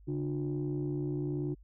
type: tone cluster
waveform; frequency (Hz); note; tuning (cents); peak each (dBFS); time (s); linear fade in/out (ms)
sine; 141.4 / 299.3 / 360; C#3 / D4 / F#4; +35 / +33 / -47; -33 / -35 / -36; 0.07-1.55; 20
effects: tanh soft clip ceiling -25 dBFS + added 50 Hz sine -53 dBFS peak until 1.63 s